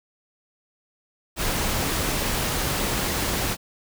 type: noise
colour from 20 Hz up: pink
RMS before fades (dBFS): -25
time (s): 1.36-3.57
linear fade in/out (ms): 50
effects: none